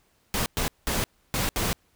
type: noise bursts at uneven times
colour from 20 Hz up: pink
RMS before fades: -26 dBFS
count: 5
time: 0.34-0.46 / 0.57-0.68 / 0.87-1.04 / 1.34-1.49 / 1.56-1.73 s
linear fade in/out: 0 ms
effects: pink hiss -66 dBFS RMS until 1.95 s